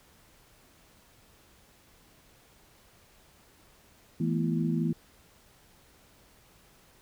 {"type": "tone cluster", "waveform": "sine", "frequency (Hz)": [163.6, 217.1, 241.3, 334.8], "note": ["E3", "A3", "B3", "E4"], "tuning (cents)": [-13, -23, -40, 27], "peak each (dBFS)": [-28, -33, -31, -35], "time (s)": [4.2, 4.93], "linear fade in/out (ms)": 5, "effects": ["pink hiss -60 dBFS RMS until 7.01 s"]}